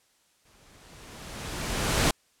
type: noise with exponential growth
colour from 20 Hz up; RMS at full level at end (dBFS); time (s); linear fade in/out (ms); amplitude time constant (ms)
pink; -21; 0.45-2.11; 5; 360
effects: white hiss -66 dBFS RMS until 2.4 s + low-pass 10000 Hz 12 dB/octave